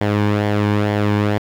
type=tone with flanger; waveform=sawtooth; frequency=103.83 Hz; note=G#2; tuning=in tune; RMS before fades=-17 dBFS; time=0.01-1.38 s; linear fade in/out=0 ms; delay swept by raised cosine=0.77 to 1.57 ms; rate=2.2 Hz; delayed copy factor=-0.5; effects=low-pass 3000 Hz 12 dB/octave + 7-bit